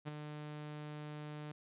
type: tone with ADSR envelope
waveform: sawtooth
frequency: 150 Hz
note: D3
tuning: 37 cents sharp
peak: -34 dBFS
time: 0.05-1.52 s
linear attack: 30 ms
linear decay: 15 ms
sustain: -6 dB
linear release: 5 ms
effects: resampled to 8000 Hz